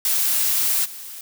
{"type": "noise with level steps", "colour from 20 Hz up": "blue", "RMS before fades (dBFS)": [-20, -36], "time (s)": [0.05, 1.21], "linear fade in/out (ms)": 2, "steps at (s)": 0.84, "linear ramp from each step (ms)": 20, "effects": []}